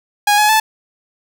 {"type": "tone with pitch steps", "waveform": "sawtooth", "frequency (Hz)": [825, 844, 873], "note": ["G#5", "G#5", "A5"], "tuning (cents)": [-12, 28, -14], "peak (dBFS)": -6, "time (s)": [0.27, 0.6], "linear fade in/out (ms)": 5, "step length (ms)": 110, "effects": []}